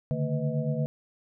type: tone cluster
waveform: sine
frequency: 141.5 / 150 / 226 / 497.8 / 635 Hz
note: C#3 / D3 / A3 / B4 / D#5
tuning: +36 / +37 / +47 / +14 / +35 cents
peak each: -31 / -29 / -33 / -35 / -37 dBFS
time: 0.11-0.86 s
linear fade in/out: 0 ms
effects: none